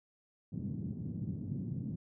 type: band-pass noise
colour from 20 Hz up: white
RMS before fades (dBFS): -39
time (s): 0.52-1.96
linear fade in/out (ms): 10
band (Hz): 100 to 210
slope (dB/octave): 24
effects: none